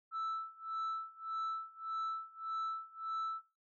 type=tone with tremolo; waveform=sine; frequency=1318.5 Hz; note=E6; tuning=in tune; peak=-32 dBFS; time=0.11-3.42 s; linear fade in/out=50 ms; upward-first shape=sine; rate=1.7 Hz; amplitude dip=95%; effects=noise-tail reverb RT60 0.3 s tail -21 dB re dry + tanh soft clip ceiling -34 dBFS